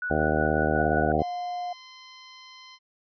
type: tone with tremolo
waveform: sine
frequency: 1474 Hz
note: F#6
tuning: 7 cents flat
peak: -27 dBFS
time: 0.02-1.12 s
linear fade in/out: 2 ms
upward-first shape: sine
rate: 5.5 Hz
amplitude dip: 55%
type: harmonic tone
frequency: 76.9 Hz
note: D#2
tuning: 20 cents flat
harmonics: 1 / 2 / 3 / 4 / 5 / 6 / 7 / 8 / 9 / 10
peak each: -31 / -31 / -31 / -31 / -31 / -31 / -31 / -31 / -31 / -31 dBFS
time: 0.1-1.23 s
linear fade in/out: 5 ms
type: tone with pitch glide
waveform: sine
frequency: 709 to 713.5 Hz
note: F5 to F5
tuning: +26 to +37 cents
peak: -29 dBFS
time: 0.76-1.73 s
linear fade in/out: 5 ms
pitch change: +11 cents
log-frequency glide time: 0.91-1.45 s
type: tone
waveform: 5% pulse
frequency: 1032 Hz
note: C6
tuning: 24 cents flat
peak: -30 dBFS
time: 1.18-2.79 s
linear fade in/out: 50 ms
effects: resampled to 11025 Hz